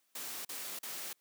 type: noise bursts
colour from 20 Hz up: white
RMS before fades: -42 dBFS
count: 3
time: 0.15-1.13 s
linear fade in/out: 5 ms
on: 300 ms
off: 40 ms
effects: white hiss -75 dBFS RMS until 1.2 s + high-pass 200 Hz 12 dB/octave